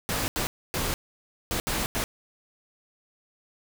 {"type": "noise bursts at uneven times", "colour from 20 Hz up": "pink", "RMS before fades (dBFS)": -28, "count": 6, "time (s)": [[0.09, 0.28], [0.36, 0.47], [0.74, 0.94], [1.51, 1.6], [1.67, 1.86], [1.95, 2.04]], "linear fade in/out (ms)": 0, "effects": []}